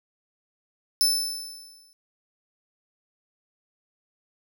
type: tone with exponential decay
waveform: sawtooth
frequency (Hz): 5274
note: E8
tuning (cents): 0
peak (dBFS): -14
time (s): 1.01-1.93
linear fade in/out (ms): 0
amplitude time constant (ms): 200
effects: none